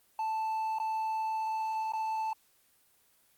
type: tone with dropouts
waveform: triangle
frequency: 880 Hz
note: A5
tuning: in tune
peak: -28 dBFS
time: 0.19-2.33 s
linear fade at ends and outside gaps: 2 ms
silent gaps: 0.786-0.799 / 1.921-1.934 s
effects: white hiss -67 dBFS RMS until 3.37 s + Opus 24 kbps